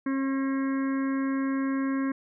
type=harmonic tone; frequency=270 Hz; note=C#4; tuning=45 cents flat; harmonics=1 / 2 / 4 / 5 / 6 / 7 / 8; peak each=-25 / -40 / -38 / -48 / -41 / -45 / -47 dBFS; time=0.06-2.12 s; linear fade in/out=5 ms; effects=none